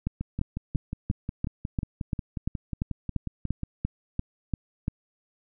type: two click trains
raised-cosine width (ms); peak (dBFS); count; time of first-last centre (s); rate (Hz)
5; -14 / -18; 15 / 20; 0.07-4.881 / 0.21-3.633; 2.91 / 5.55
effects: none